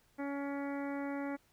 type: harmonic tone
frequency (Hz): 281.1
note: C#4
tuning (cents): +24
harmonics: 1 / 2 / 3 / 4 / 5 / 6 / 7 / 8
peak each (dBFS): -37 / -43 / -46 / -52 / -50 / -54 / -51 / -55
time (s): 0.18-1.37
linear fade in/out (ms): 20
effects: pink hiss -70 dBFS RMS until 1.52 s